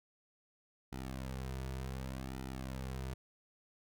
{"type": "tone with flanger", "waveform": "sawtooth", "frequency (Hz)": 65.41, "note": "C2", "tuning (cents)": 0, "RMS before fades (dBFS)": -42, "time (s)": [0.92, 3.14], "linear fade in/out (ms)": 5, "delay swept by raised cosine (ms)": [1.8, 3.8], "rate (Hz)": 0.67, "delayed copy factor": -0.8, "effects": []}